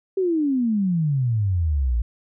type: exponential sweep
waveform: sine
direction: down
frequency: 392 to 55 Hz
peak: -18 dBFS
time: 0.17-2.02 s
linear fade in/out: 5 ms
effects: none